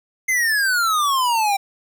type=exponential sweep; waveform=square; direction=down; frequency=2100 to 777 Hz; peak=-17 dBFS; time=0.28-1.57 s; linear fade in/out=10 ms; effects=9-bit